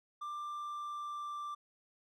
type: tone with pitch glide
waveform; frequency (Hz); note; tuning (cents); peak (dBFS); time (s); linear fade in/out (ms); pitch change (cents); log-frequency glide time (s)
triangle; 1185 to 1177.5; D6 to D6; +15 to +4; -37; 0.21-1.55; 10; -11; 0.43-1.39
effects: none